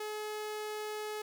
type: tone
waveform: sawtooth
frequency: 425.3 Hz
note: G#4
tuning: 41 cents sharp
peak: -33 dBFS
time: 0-1.22 s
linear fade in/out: 5 ms
effects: none